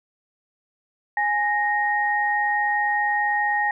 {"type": "tone pair together", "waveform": "sine", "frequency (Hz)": [830.6, 1864.6], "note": ["G#5", "A#6"], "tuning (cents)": [0, 0], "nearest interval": "octave + major second", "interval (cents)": 1400, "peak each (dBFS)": -22, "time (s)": [1.17, 3.71], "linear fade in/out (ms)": 2, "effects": []}